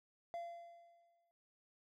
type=tone with exponential decay; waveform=triangle; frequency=685 Hz; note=F5; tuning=34 cents flat; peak=-38 dBFS; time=0.34-1.31 s; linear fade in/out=0 ms; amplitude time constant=210 ms; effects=none